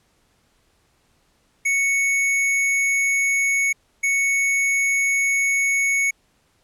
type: tone pair in turn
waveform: square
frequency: 2217 / 2217 Hz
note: C#7 / C#7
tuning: 0 / 0 cents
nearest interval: unison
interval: 0 cents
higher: neither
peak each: -18 dBFS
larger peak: neither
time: 1.65-3.73 / 4.03-6.11 s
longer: neither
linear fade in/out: 10 ms
effects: pink hiss -63 dBFS RMS until 6.63 s + low-pass 11000 Hz 12 dB/octave